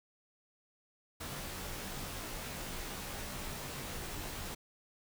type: noise with comb filter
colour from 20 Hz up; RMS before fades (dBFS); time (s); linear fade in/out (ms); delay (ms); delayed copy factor
pink; -42; 1.2-4.55; 10; 18; -0.85
effects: none